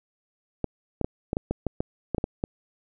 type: clicks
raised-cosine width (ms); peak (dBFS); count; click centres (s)
2; -12; 12; 0.643 / 1.013 / 1.045 / 1.331 / 1.369 / 1.51 / 1.667 / 1.805 / 2.147 / 2.182 / 2.241 / 2.439
effects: none